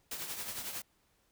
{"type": "noise with tremolo", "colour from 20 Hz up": "white", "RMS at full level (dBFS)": -38, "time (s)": [0.11, 0.82], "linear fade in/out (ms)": 5, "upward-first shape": "triangle", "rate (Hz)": 11, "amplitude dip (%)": 60, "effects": ["pink hiss -72 dBFS RMS until 1.31 s"]}